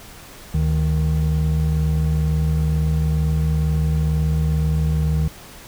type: tone pair together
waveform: triangle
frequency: 73.42 / 155.57 Hz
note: D2 / D#3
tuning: 0 / 0 cents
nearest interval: octave + minor second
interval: 1300 cents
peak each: -17 dBFS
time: 0.54-5.28 s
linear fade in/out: 5 ms
effects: pink hiss -41 dBFS RMS until 5.67 s